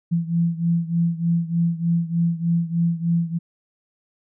sine beating tone pair, 167.8 / 171.1 Hz, E3 / F3, +31 / -35 cents, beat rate 3.3 Hz, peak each -20 / -23 dBFS, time 0.11-3.39 s, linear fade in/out 20 ms, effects none

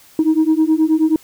sine beating tone pair, 311.1 / 320.5 Hz, D#4 / E4, 0 / -49 cents, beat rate 9.4 Hz, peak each -13 dBFS, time 0.19-1.16 s, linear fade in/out 2 ms, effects tanh soft clip ceiling -7 dBFS + white hiss -47 dBFS RMS until 1.23 s

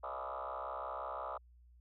sine tone with frequency modulation, 920 Hz, A#5, 23 cents flat, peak -38 dBFS, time 0.03-1.38 s, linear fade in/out 10 ms, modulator 65.7 Hz, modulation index 5.8, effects tanh soft clip ceiling -34 dBFS + added 60 Hz sine -59 dBFS peak until 1.8 s

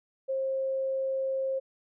sine tone, 533 Hz, C5, 32 cents sharp, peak -27 dBFS, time 0.28-1.6 s, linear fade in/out 20 ms, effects none

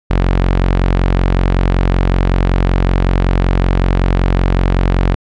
sawtooth tone, 45.31 Hz, F#1, 36 cents flat, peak -6 dBFS, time 0.1-5.15 s, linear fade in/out 10 ms, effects low-pass 3000 Hz 12 dB/octave

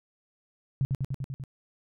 sine tone with echo, 134.3 Hz, C3, 46 cents sharp, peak -22 dBFS, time 0.81-0.85 s, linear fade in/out 0 ms, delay 98 ms, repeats 6, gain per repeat -2 dB, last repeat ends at 1.438 s, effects none

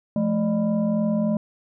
sine tone with frequency modulation, 216.1 Hz, A3, 31 cents flat, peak -19 dBFS, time 0.16-1.37 s, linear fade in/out 2 ms, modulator 389 Hz, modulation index 0.83, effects none

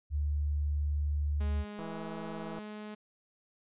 sine tone, 73.42 Hz, D2, in tune, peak -28 dBFS, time 0.1-1.65 s, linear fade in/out 50 ms
sawtooth tone with pitch glide, 207.7 to 211.5 Hz, G#3 to G#3, 0 to +32 cents, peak -37 dBFS, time 1.4-2.95 s, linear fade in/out 10 ms, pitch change +32 cents, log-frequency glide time 1.89-2.01 s
click train, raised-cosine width 1 ms, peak -30 dBFS, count 131, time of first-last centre 1.79-2.588 s, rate 163 Hz
effects resampled to 8000 Hz

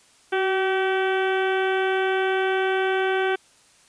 harmonic tone with a mistuned harmonic, 382.9 Hz, G4, 41 cents flat, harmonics 1 / 2 / 3 / 4 / 5 / 6 / 7 / 8 / 9, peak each -22 / -27 / -35 / -27 / -36 / -35 / -39 / -38 / -41 dBFS, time 0.32-3.36 s, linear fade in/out 10 ms, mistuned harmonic 1, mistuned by -26 cents, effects white hiss -56 dBFS RMS until 3.88 s + resampled to 22050 Hz

